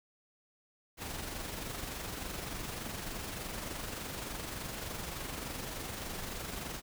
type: noise with amplitude modulation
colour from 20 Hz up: pink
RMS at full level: -39 dBFS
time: 0.97-6.82 s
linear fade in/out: 50 ms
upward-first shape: sine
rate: 23.4 Hz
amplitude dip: 40%
effects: none